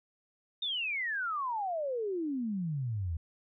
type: exponential sweep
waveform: sine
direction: down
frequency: 3700 to 77.3 Hz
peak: -31 dBFS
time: 0.62-3.17 s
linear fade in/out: 5 ms
effects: none